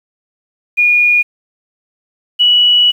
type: tone pair in turn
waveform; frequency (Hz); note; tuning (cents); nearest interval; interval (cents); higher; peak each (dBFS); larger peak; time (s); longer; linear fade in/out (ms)
sine; 2439 / 2938; D#7 / F#7; -35 / -13; minor third; 322; second; -7 / -6; second; 0.77-1.23 / 2.39-2.92; second; 20
effects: 7-bit